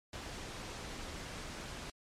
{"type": "noise", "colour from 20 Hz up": "pink", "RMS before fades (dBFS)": -44, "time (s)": [0.13, 1.9], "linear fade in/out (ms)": 2, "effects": ["low-pass 7000 Hz 12 dB/octave", "MP3 64 kbps"]}